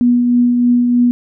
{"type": "tone with tremolo", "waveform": "sine", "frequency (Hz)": 243.1, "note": "B3", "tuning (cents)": -27, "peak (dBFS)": -7, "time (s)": [0.01, 1.11], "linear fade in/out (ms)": 0, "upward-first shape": "triangle", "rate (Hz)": 3.2, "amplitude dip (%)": 35, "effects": []}